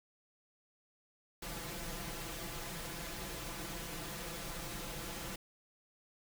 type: noise with comb filter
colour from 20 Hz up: pink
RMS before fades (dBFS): -43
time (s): 1.42-5.36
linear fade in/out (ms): 5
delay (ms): 5.9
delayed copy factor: +1
effects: none